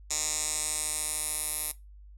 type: tone with band-pass filter sweep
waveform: 10% pulse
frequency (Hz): 153.3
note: D#3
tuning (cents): -25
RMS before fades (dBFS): -32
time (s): 0.1-1.72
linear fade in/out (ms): 10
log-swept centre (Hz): 7100 to 11000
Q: 3.9
effects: noise-tail reverb RT60 0.2 s tail -17 dB re dry + added 50 Hz sine -47 dBFS peak until 2.17 s